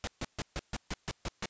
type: noise bursts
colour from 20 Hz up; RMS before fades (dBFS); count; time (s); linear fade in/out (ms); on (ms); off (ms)
pink; -35; 9; 0.04-1.457; 0; 33; 140
effects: white hiss -69 dBFS RMS until 1.49 s + resampled to 16000 Hz